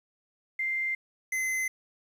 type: tone pair in turn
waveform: sine / square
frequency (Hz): 2093 / 2052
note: C7 / C7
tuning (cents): 0 / -34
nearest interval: unison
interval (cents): 34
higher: first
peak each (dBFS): -27 / -28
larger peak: first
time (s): 0.59-0.95 / 1.32-1.68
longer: neither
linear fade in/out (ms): 5
effects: resampled to 32000 Hz + 10-bit